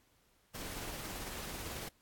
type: noise with tremolo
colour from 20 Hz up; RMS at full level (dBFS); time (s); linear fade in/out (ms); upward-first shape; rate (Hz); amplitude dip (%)
pink; -42; 0.54-1.89; 10; sine; 18; 25
effects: pink hiss -71 dBFS RMS until 2.01 s + AAC 64 kbps